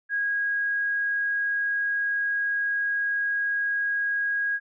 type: tone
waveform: sine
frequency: 1643 Hz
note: G#6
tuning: 19 cents flat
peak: -23 dBFS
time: 0.09-4.6 s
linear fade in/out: 50 ms
effects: none